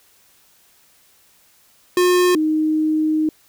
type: tone pair in turn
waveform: square / sine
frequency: 359.3 / 310.9 Hz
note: F4 / D#4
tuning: +49 / -1 cents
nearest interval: minor third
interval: 250 cents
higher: first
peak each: -13 / -15 dBFS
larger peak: first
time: 1.97-2.35 / 2.35-3.29 s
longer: second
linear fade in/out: 2 ms
effects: white hiss -55 dBFS RMS until 3.48 s